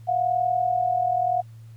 sine tone pair together, 684.3 / 725 Hz, F5 / F#5, -35 / -35 cents, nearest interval minor second, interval 100 cents, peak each -26 / -21 dBFS, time 0.07-1.42 s, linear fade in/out 20 ms, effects added 113 Hz sine -41 dBFS peak until 1.76 s + pink hiss -62 dBFS RMS until 1.76 s

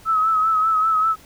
sine tone with vibrato, 1293 Hz, E6, 34 cents flat, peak -15 dBFS, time 0.05-1.16 s, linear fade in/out 50 ms, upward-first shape sine, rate 5.1 Hz, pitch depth 41 cents each way, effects pink hiss -48 dBFS RMS until 1.25 s

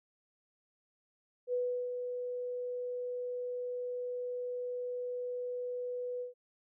sine tone with ADSR envelope, 493.9 Hz, B4, in tune, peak -29 dBFS, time 1.47-6.34 s, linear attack 61 ms, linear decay 360 ms, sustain -6 dB, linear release 130 ms, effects none

